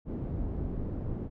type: low-pass noise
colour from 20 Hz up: pink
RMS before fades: -34 dBFS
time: 0.05-1.3 s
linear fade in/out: 50 ms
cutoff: 330 Hz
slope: 12 dB/octave
effects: none